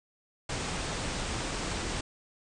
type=low-pass noise; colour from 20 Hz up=pink; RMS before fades=-34 dBFS; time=0.49-2.01 s; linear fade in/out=5 ms; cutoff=9000 Hz; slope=96 dB/octave; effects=none